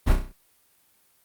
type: noise with echo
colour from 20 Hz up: brown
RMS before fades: -18 dBFS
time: 0.06-0.14 s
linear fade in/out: 20 ms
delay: 32 ms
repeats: 6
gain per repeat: -5 dB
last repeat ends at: 0.332 s
effects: white hiss -63 dBFS RMS until 1.24 s + Opus 32 kbps